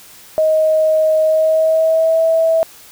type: tone with pitch glide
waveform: sine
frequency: 628 to 651.3 Hz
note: D#5 to E5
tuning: +16 to -21 cents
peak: -10 dBFS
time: 0.38-2.63 s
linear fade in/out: 0 ms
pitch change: +63 cents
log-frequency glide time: 1.23-2.21 s
effects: white hiss -41 dBFS RMS until 2.91 s